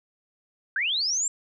sine linear sweep, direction up, 1480 to 7570 Hz, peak -23 dBFS, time 0.76-1.28 s, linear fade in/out 2 ms, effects none

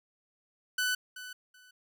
sawtooth tone with echo, 1497 Hz, F#6, 20 cents sharp, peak -24 dBFS, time 0.78-0.95 s, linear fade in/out 5 ms, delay 380 ms, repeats 2, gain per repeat -14 dB, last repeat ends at 1.71 s, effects none

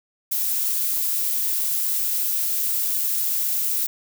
violet noise, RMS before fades -23 dBFS, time 0.31-3.87 s, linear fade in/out 10 ms, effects none

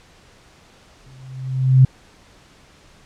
sine tone with exponential growth, 130.7 Hz, C3, 1 cent flat, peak -5 dBFS, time 1.06-1.85 s, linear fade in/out 5 ms, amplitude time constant 170 ms, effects pink hiss -50 dBFS RMS until 3.05 s + low-pass 7000 Hz 12 dB/octave

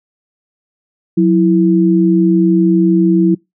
sine tone pair together, 182.59 / 329.6 Hz, F#3 / E4, -23 / 0 cents, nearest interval minor seventh, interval 1023 cents, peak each -10 dBFS, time 1.17-3.35 s, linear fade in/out 10 ms, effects noise-tail reverb RT60 0.2 s tail -26 dB re dry

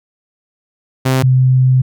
sawtooth / sine tone pair in turn, 130.81 / 129.08 Hz, C3 / C3, 0 / -23 cents, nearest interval unison, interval 23 cents, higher first, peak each -7 dBFS, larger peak neither, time 1.05-1.23 / 1.23-1.82 s, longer second, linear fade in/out 10 ms, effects none

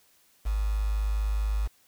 sine tone with quantisation, 52.2 Hz, G#1, 10 cents sharp, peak -24 dBFS, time 0.45-1.68 s, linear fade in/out 20 ms, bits 7, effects white hiss -63 dBFS RMS until 1.87 s

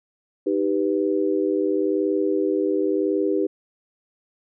sine chord, Eb augmented, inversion none, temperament equal, 311.1 / 392 / 493.9 Hz, Eb4 / G4 / B4, 0 / 0 / 0 cents, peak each -23 / -22 / -26 dBFS, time 0.46-3.47 s, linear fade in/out 10 ms, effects none

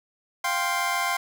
25% pulse chord, F suspended second, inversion none, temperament just, 698.5 / 785.8 / 1047.7 Hz, F5 / G5 / C6, 0 / +4 / +2 cents, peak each -26 / -26 / -23 dBFS, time 0.44-1.17 s, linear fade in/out 5 ms, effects none

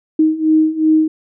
sine beating tone pair, 312 / 314.7 Hz, D#4 / D#4, +5 / +20 cents, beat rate 2.7 Hz, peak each -15 / -12 dBFS, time 0.19-1.08 s, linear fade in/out 5 ms, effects none

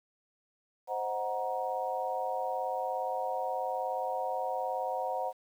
sine chord, C half-diminished seventh, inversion none, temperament equal with one note detuned, 523.3 / 622.3 / 740 / 941 Hz, C5 / Eb5 / Gb5 / Bb5, 0 / 0 / 0 / +16 cents, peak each -36 / -40 / -34 / -37 dBFS, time 0.87-5.33 s, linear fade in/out 50 ms, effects 10-bit

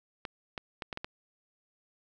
clicks, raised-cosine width 0.3 ms, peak -20 dBFS, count 6, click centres 0.252 / 0.578 / 0.822 / 0.928 / 0.974 / 1.045 s, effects none

